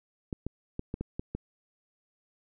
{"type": "clicks", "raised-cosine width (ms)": 3, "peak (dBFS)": -20, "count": 7, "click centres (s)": [0.328, 0.466, 0.794, 0.941, 1.01, 1.195, 1.35], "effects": []}